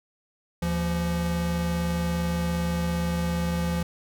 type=tone pair together; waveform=square; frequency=76.2 / 171.06 Hz; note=D#2 / F3; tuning=-36 / -36 cents; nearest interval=octave + major second; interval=1400 cents; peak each=-31 / -26 dBFS; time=0.62-3.83 s; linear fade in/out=5 ms; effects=none